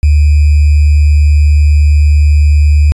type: tone with sample-and-hold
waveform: sine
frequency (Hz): 74.2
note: D2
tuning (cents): +18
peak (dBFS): -3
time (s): 0.03-2.92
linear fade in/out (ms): 0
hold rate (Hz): 2450
effects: resampled to 22050 Hz